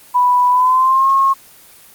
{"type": "tone with pitch glide", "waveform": "sine", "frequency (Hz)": [987.8, 1083.4], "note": ["B5", "C#6"], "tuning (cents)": [0, -40], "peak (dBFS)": -9, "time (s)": [0.14, 1.34], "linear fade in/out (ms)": 20, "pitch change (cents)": 160, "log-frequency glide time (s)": [0.5, 1.1], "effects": ["white hiss -43 dBFS RMS until 1.94 s", "Opus 24 kbps"]}